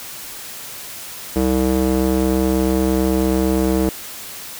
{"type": "tone with band-pass filter", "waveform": "square", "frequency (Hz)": 64.5, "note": "C2", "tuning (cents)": -24, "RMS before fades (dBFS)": -17, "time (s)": [1.36, 3.89], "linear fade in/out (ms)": 0, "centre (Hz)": 360, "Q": 1.5, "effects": ["white hiss -33 dBFS RMS until 4.59 s"]}